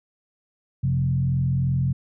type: tone with frequency modulation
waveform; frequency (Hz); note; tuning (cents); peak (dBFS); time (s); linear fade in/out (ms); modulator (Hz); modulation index
sine; 132.4; C3; +21; -19; 0.83-1.93; 10; 42.9; 0.76
effects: none